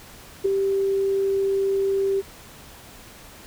sine tone with ADSR envelope, 391.1 Hz, G4, 4 cents flat, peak -14 dBFS, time 0.44-2.22 s, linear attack 17 ms, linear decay 4 ms, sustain -5 dB, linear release 29 ms, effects pink hiss -45 dBFS RMS until 3.46 s

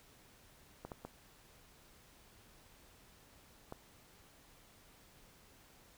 clicks, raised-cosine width 1 ms, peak -30 dBFS, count 4, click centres 0.85 / 0.918 / 1.05 / 3.724 s, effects pink hiss -63 dBFS RMS until 5.97 s

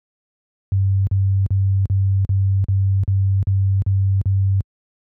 sine tone bursts, 97.2 Hz, G2, 14 cents flat, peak -13 dBFS, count 10, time 0.72-4.607 s, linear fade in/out 0 ms, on 350 ms, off 43 ms, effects high-pass 60 Hz 12 dB/octave

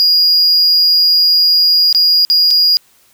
triangle tone with dropouts, 4865 Hz, D#8, 40 cents flat, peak -6 dBFS, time 0-2.77 s, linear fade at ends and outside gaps 0 ms, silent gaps 1.927-1.948 / 2.25-2.3 / 2.506-2.51 s, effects white hiss -51 dBFS RMS until 3.13 s

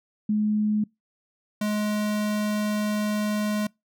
sine / square tone pair in turn, 211.8 / 210.3 Hz, G#3 / G#3, +34 / +22 cents, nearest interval unison, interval 12 cents, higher first, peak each -20 / -24 dBFS, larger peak first, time 0.29-0.84 / 1.61-3.67 s, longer second, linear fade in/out 5 ms, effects noise-tail reverb RT60 0.2 s tail -25 dB re dry

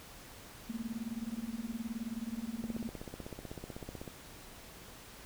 sine tone with tremolo, 228.2 Hz, A#3, 37 cents flat, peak -33 dBFS, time 0.69-2.89 s, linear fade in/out 10 ms, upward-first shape sine, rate 19 Hz, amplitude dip 95%
click train, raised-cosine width 2 ms, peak -29 dBFS, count 24, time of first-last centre 2.64-4.078 s, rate 16 Hz
effects pink hiss -52 dBFS RMS until 5.25 s

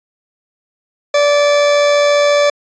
40% pulse tone with amplitude modulation, 581 Hz, D5, 19 cents flat, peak -7 dBFS, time 1.14-2.5 s, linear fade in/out 5 ms, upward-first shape sine, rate 94.5 Hz, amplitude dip 25%, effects resampled to 16000 Hz

